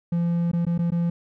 triangle tone with dropouts, 170.9 Hz, F3, 37 cents flat, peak -18 dBFS, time 0.12-1.1 s, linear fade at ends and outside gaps 5 ms, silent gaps 0.516-0.532 / 0.652-0.666 / 0.779-0.789 / 0.905-0.919 s, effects none

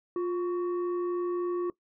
sine tone pair together, 352.8 / 1121.9 Hz, F4 / C#6, +18 / +20 cents, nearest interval octave + minor sixth, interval 2002 cents, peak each -26 / -37 dBFS, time 0.16-1.7 s, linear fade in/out 2 ms, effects noise-tail reverb RT60 0.1 s tail -20 dB re dry + tanh soft clip ceiling -24 dBFS

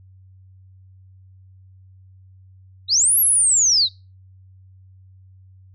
sine linear two-way sweep, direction up then down, 3671 to 11690 to 3671 Hz, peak -13 dBFS, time 2.88-3.89 s, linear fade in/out 50 ms, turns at 3.19 s, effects noise-tail reverb RT60 0.3 s tail -24 dB re dry + added 94 Hz sine -45 dBFS peak until 5.74 s

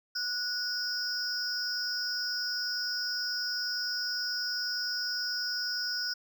triangle tone cluster, 1471 / 5020 / 5510 Hz, F#6 / D#8 / F8, -11 / +15 / -24 cents, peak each -34 / -33 / -34 dBFS, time 0.15-6.14 s, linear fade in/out 10 ms, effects none

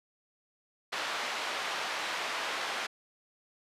pink band-pass noise, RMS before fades -35 dBFS, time 0.92-2.87 s, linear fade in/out 10 ms, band 760 to 4000 Hz, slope 12 dB/octave, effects resampled to 32000 Hz

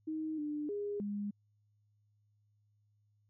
sine tone with pitch steps, 313.7 / 297.8 / 409.6 / 204.4 Hz, D#4 / D4 / G#4 / G#3, +14 / +24 / -24 / -27 cents, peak -35 dBFS, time 0.07-1.31 s, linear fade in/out 10 ms, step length 310 ms, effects added 104 Hz sine -70 dBFS peak until 3.29 s

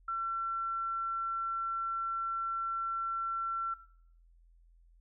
sine tone, 1350 Hz, E6, 41 cents sharp, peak -32 dBFS, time 0.08-3.74 s, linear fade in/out 5 ms, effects noise-tail reverb RT60 0.6 s tail -17 dB re dry + added 42 Hz sine -59 dBFS peak until 5 s

